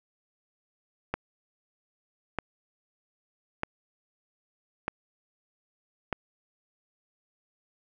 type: click train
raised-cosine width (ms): 0.5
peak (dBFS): -13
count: 5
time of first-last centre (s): 1.14-6.128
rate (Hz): 0.802
effects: none